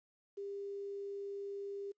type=tone with quantisation; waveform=sine; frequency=399.8 Hz; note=G4; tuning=34 cents sharp; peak=-40 dBFS; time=0.37-1.92 s; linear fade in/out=10 ms; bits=11; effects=noise-tail reverb RT60 0.1 s tail -25 dB re dry + resampled to 16000 Hz